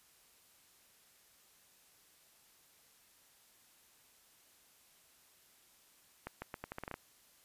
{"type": "accelerating click train", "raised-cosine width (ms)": 0.5, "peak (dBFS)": -26, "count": 10, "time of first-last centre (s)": [6.27, 6.941], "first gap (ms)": 150, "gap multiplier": 0.81, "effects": ["white hiss -66 dBFS RMS until 7.44 s", "resampled to 32000 Hz"]}